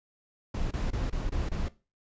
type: noise bursts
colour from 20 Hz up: brown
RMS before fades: -30 dBFS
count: 6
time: 0.54-1.685 s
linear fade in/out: 5 ms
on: 170 ms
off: 25 ms
effects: noise-tail reverb RT60 0.3 s tail -18 dB re dry + resampled to 16000 Hz